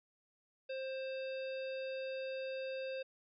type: harmonic tone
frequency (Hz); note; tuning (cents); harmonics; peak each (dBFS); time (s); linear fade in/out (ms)
528; C5; +16; 1 / 3 / 5 / 7 / 9; -39 / -53 / -49 / -56 / -58; 0.69-3.03; 10
effects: none